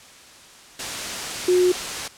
sine tone in noise, 362.1 Hz, F#4, 37 cents flat, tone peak -14 dBFS, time 1.48-1.72 s, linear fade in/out 5 ms, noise white, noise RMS -28 dBFS, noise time 0.79-2.08 s, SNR +11 dB, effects white hiss -46 dBFS RMS until 2.17 s + low-pass 8000 Hz 12 dB/octave

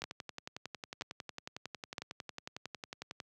two click trains, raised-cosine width 0.2 ms, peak -19 / -24 dBFS, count 3 / 36, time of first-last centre 0.04-1.982 / 0.02-3.202 s, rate 1.03 / 11 Hz, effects high-pass 100 Hz 12 dB/octave

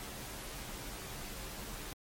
pink noise with comb filter, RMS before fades -44 dBFS, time 0-1.93 s, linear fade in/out 0 ms, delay 12 ms, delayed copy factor -0.55, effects MP3 64 kbps

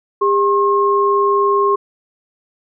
sine tone pair together, 402.2 / 1073.7 Hz, G4 / C6, +44 / +44 cents, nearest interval octave + perfect fourth, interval 1700 cents, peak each -14 dBFS, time 0.21-1.76 s, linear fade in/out 10 ms, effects none

